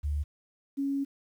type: tone pair in turn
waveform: sine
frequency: 73.42 / 277.2 Hz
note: D2 / C#4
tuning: 0 / 0 cents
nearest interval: octave + major seventh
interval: 2300 cents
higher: second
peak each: -27 dBFS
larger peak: neither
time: 0.03-0.24 / 0.77-1.05 s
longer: second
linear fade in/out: 20 ms
effects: 10-bit